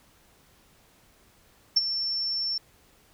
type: tone with ADSR envelope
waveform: sine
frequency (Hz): 5410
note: E8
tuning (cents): +44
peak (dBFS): -15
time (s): 1.76-2.58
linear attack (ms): 10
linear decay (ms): 30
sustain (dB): -11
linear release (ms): 4
effects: pink hiss -60 dBFS RMS until 3.13 s